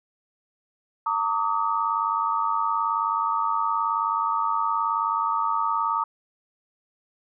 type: tone cluster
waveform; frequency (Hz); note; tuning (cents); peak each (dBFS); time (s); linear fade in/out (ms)
sine; 909 / 1159 / 1258; A#5 / D6 / D#6; -44 / -23 / +19; -26; 1.06-6.04; 5
effects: none